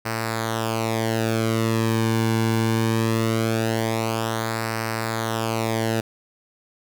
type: tone with flanger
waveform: sawtooth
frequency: 112.7 Hz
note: A2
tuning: 42 cents sharp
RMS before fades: -23 dBFS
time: 0.05-6.01 s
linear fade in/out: 10 ms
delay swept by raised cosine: 0.29 to 1.59 ms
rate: 0.21 Hz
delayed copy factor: -0.7
effects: none